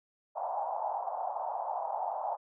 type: band-pass noise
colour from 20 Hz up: white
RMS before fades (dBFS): -35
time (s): 0.35-2.37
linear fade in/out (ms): 20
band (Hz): 660 to 890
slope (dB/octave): 48
effects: none